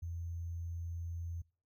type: tone with sample-and-hold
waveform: sine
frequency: 84.5 Hz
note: E2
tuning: 43 cents sharp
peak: -38 dBFS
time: 0.02-1.42 s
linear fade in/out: 10 ms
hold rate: 6300 Hz
effects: noise-tail reverb RT60 0.4 s tail -24 dB re dry